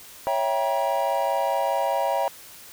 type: chord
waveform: triangle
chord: C# diminished seventh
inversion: none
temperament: equal with one note detuned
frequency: 554.4 / 659.3 / 784 / 951.9 Hz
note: C#5 / E5 / G5 / Bb5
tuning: 0 / 0 / 0 / +36 cents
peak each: -25 dBFS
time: 0.27-2.28 s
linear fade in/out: 0 ms
effects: white hiss -45 dBFS RMS until 2.72 s